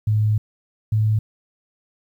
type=tone pair in turn; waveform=sine; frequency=107.1 / 108.22 Hz; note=A2 / A2; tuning=-46 / -28 cents; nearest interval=unison; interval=18 cents; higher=second; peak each=-15 dBFS; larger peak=neither; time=0.07-0.38 / 0.92-1.19 s; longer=first; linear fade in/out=5 ms; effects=9-bit